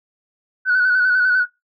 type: tone with vibrato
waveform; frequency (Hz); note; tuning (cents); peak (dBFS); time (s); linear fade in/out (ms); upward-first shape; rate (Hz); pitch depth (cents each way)
sine; 1488; F#6; +9; -12; 0.65-1.46; 50; square; 10; 35
effects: noise-tail reverb RT60 0.2 s tail -19 dB re dry + tanh soft clip ceiling -9 dBFS